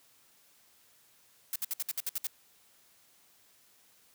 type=noise bursts; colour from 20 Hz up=blue; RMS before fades=-33 dBFS; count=9; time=1.53-2.27 s; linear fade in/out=2 ms; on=28 ms; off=61 ms; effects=white hiss -64 dBFS RMS until 4.14 s + high-pass 60 Hz 12 dB/octave